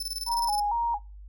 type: tone with tremolo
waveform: sawtooth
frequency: 5274 Hz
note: E8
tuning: in tune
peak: -27 dBFS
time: 0-0.6 s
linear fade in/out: 5 ms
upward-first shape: square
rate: 19 Hz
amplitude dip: 75%
type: tone with vibrato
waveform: sine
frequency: 880 Hz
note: A5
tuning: in tune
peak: -24 dBFS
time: 0.26-0.99 s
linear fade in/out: 50 ms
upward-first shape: square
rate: 2.2 Hz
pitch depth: 110 cents each way
effects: noise-tail reverb RT60 0.3 s tail -24 dB re dry + added 50 Hz sine -42 dBFS peak until 1.28 s